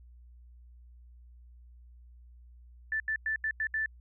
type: tone bursts at uneven times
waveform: sine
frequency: 1760 Hz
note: A6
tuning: in tune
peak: -28 dBFS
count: 6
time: 2.92-3 / 3.08-3.16 / 3.26-3.36 / 3.44-3.51 / 3.6-3.67 / 3.74-3.86 s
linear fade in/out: 2 ms
effects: added 60 Hz sine -51 dBFS peak until 4 s